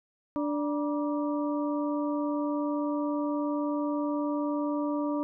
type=harmonic tone with a mistuned harmonic; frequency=293.7 Hz; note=D4; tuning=in tune; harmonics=1 / 2 / 3 / 4; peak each=-28 / -34 / -38 / -40 dBFS; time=0.36-5.23 s; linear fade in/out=0 ms; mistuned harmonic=3; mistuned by=+140 cents; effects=none